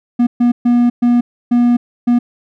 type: tone bursts at uneven times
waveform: triangle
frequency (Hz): 241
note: B3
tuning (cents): -42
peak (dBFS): -6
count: 6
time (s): 0.19-0.27 / 0.4-0.52 / 0.65-0.9 / 1.02-1.21 / 1.51-1.77 / 2.07-2.19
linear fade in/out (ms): 10
effects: none